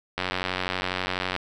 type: click train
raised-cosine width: 0.3 ms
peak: -10 dBFS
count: 110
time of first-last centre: 0.18-1.363 s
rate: 92.1 Hz
effects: none